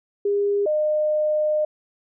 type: tone pair in turn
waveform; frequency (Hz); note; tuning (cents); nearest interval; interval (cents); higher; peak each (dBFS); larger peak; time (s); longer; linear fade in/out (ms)
sine; 405.3 / 609; G#4 / D#5; -42 / -37; perfect fifth; 705; second; -18; neither; 0.25-0.66 / 0.66-1.65; second; 5
effects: none